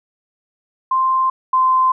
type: tone pair in turn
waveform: sine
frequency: 1046.5 / 1036.3 Hz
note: C6 / C6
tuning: 0 / -17 cents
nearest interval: unison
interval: 17 cents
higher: first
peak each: -13 / -11 dBFS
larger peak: second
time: 0.91-1.3 / 1.53-1.92 s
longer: neither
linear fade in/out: 5 ms
effects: none